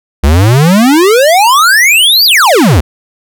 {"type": "exponential two-way sweep", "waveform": "square", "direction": "up then down", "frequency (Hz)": [65.9, 4900, 65.9], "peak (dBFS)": -4, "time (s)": [0.23, 2.81], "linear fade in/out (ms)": 10, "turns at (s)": 2.25, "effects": []}